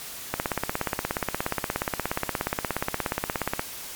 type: click train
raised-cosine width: 0.5 ms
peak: -9 dBFS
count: 56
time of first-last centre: 0.34-3.594 s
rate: 16.9 Hz
effects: white hiss -38 dBFS RMS until 3.95 s + MP3 96 kbps